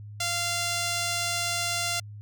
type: tone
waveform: 5% pulse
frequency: 692 Hz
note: F5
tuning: 16 cents flat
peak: -15 dBFS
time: 0.2-2 s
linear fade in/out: 5 ms
effects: added 104 Hz sine -39 dBFS peak until 2.21 s